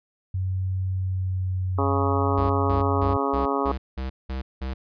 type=tone with vibrato; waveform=sine; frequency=93.3 Hz; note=F#2; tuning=15 cents sharp; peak=-23 dBFS; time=0.34-3.17 s; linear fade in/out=5 ms; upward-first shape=sine; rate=0.57 Hz; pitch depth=10 cents each way
type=harmonic tone; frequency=138.59 Hz; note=C#3; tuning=in tune; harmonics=2 / 3 / 4 / 5 / 6 / 7 / 8 / 9; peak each=-28 / -27 / -32 / -32 / -31 / -32 / -29 / -31 dBFS; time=1.78-3.72 s; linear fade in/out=5 ms
type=tone bursts; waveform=square; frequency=65.41 Hz; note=C2; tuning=in tune; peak=-28 dBFS; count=8; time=2.37-4.74 s; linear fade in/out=10 ms; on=130 ms; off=190 ms
effects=resampled to 11025 Hz